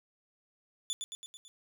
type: tone with echo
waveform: 25% pulse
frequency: 3480 Hz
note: A7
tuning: 20 cents flat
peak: -28 dBFS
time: 0.9-0.93 s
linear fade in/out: 0 ms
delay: 110 ms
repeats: 5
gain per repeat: -4 dB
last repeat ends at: 1.48 s
effects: none